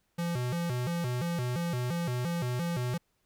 square tone with vibrato, 145.6 Hz, D3, 15 cents flat, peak -30 dBFS, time 0.18-2.98 s, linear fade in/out 10 ms, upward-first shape square, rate 2.9 Hz, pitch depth 280 cents each way, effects pink hiss -75 dBFS RMS until 3.25 s

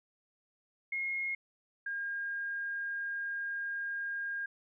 sine tone pair in turn, 2153 / 1616 Hz, C7 / G#6, +49 / -48 cents, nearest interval perfect fourth, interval 497 cents, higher first, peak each -32 / -34 dBFS, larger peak first, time 0.92-1.35 / 1.86-4.46 s, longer second, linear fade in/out 5 ms, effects none

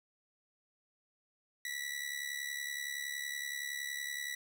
sawtooth tone with amplitude modulation, 1953 Hz, B6, 20 cents flat, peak -31 dBFS, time 1.65-4.35 s, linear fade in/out 2 ms, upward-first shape sine, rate 70.7 Hz, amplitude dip 70%, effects none

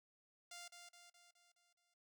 5% pulse tone with echo, 698.5 Hz, F5, in tune, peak -40 dBFS, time 0.51-0.68 s, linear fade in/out 5 ms, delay 210 ms, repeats 6, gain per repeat -5 dB, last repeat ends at 1.94 s, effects noise-tail reverb RT60 0.1 s tail -17 dB re dry

